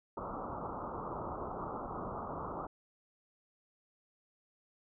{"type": "low-pass noise", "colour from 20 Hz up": "white", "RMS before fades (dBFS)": -41, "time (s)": [0.17, 2.67], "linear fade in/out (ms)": 5, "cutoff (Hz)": 1300, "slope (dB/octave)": 96, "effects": []}